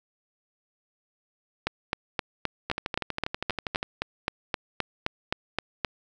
two click trains, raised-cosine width 0.3 ms, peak -9 / -13 dBFS, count 17 / 15, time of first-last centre 1.67-5.848 / 2.7-3.829 s, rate 3.83 / 12.4 Hz, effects none

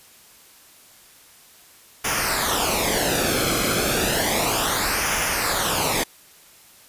pink noise with flanger, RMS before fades -22 dBFS, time 2.04-6.04 s, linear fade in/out 10 ms, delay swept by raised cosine 0.24 to 1.09 ms, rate 0.32 Hz, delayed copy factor -0.7, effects white hiss -50 dBFS RMS until 6.88 s + resampled to 32000 Hz

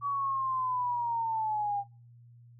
sine linear sweep, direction down, 1142 to 797 Hz, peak -28 dBFS, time 0.01-1.84 s, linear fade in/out 50 ms, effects noise-tail reverb RT60 0.4 s tail -26 dB re dry + added 119 Hz sine -52 dBFS peak until 2.59 s

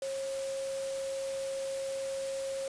sine tone in noise, 541 Hz, C#5, 42 cents flat, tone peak -33 dBFS, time 0.02-2.68 s, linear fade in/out 2 ms, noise white, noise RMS -44 dBFS, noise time 0.02-2.68 s, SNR +8 dB, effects resampled to 22050 Hz

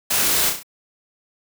white noise with echo, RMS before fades -20 dBFS, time 0.1-0.5 s, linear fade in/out 10 ms, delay 33 ms, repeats 4, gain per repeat -5 dB, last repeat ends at 0.632 s, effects none

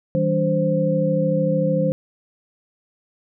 sine tone cluster, 160.8 / 194.1 / 287.9 / 522 Hz, E3 / G3 / D4 / C5, -43 / -17 / -34 / -4 cents, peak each -21 / -24 / -27 / -20 dBFS, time 0.15-1.92 s, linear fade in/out 0 ms, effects none

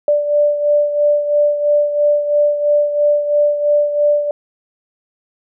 sine beating tone pair, 587.3 / 590.3 Hz, D5 / D5, 0 / +9 cents, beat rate 3 Hz, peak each -12 / -19 dBFS, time 0.08-4.31 s, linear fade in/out 2 ms, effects none

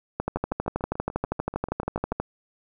two click trains, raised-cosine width 1 ms, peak -11 / -21 dBFS, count 26 / 13, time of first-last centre 0.2-2.2 / 0.37-2.124 s, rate 12.5 / 6.84 Hz, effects none

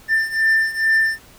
triangle beating tone pair, 1783 / 1785.3 Hz, A6 / A6, +22 / +25 cents, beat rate 2.3 Hz, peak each -18 / -15 dBFS, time 0.08-1.19 s, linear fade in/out 50 ms, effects pink hiss -47 dBFS RMS until 1.38 s

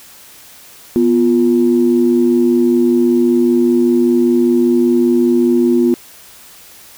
sine tone pair together, 245.1 / 350.2 Hz, B3 / F4, -13 / +5 cents, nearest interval tritone, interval 618 cents, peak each -11 dBFS, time 0.96-5.94 s, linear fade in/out 0 ms, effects tanh soft clip ceiling -1 dBFS + white hiss -40 dBFS RMS until 6.97 s

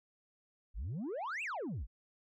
sine exponential two-way sweep, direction up then down, 42.21 to 2796 to 42.21 Hz, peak -34 dBFS, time 0.74-1.87 s, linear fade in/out 50 ms, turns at 1.43 s, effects tanh soft clip ceiling -36 dBFS

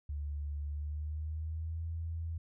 sine tone with pitch glide, 72.9 to 82.3 Hz, D2 to E2, -12 to -2 cents, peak -35 dBFS, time 0.09-2.38 s, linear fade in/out 5 ms, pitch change +210 cents, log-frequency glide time 0.66-1.84 s, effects none

